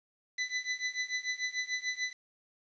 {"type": "tone with tremolo", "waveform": "sawtooth", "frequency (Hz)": 2000, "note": "B6", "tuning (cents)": 21, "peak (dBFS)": -25, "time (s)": [0.38, 2.13], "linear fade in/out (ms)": 5, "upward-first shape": "triangle", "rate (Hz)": 6.8, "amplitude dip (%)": 95, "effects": ["resampled to 16000 Hz", "9-bit"]}